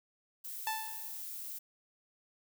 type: noise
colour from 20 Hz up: violet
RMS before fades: -43 dBFS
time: 0.44-1.59 s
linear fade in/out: 10 ms
type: tone with exponential decay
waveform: sawtooth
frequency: 880 Hz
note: A5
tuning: in tune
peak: -27 dBFS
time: 0.67-1.23 s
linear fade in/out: 1 ms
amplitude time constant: 120 ms
effects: none